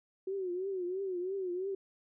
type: tone with vibrato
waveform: sine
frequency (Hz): 372.4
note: F#4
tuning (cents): +11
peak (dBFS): -33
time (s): 0.27-1.75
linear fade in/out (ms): 5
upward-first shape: triangle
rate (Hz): 3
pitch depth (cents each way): 120
effects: none